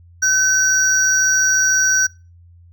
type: tone pair together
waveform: triangle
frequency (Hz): 1529 / 5773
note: G6 / F#8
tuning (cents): -44 / -44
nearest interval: octave + major seventh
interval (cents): 2300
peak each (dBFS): -14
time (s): 0.22-2.07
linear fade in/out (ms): 10
effects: noise-tail reverb RT60 0.3 s tail -24 dB re dry + added 86 Hz sine -43 dBFS peak until 2.72 s